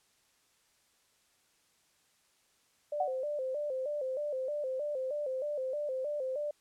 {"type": "tone with vibrato", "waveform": "sine", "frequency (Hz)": 554.4, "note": "C#5", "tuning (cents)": 0, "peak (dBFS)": -32, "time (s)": [2.92, 6.51], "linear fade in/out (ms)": 5, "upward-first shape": "square", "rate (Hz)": 3.2, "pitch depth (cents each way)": 110}
{"type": "tone with exponential decay", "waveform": "sine", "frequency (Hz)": 738, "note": "F#5", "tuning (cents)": -5, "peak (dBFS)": -25, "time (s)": [3, 3.21], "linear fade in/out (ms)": 5, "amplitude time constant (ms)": 44}
{"effects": ["white hiss -70 dBFS RMS until 6.6 s", "low-pass 10000 Hz 12 dB/octave"]}